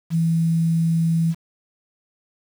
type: tone with quantisation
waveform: sine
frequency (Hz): 164.81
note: E3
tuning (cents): 0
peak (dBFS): -16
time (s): 0.1-1.35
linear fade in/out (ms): 50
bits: 7
effects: none